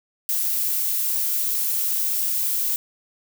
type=noise; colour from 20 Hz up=violet; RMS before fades=-23 dBFS; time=0.29-2.76 s; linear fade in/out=0 ms; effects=none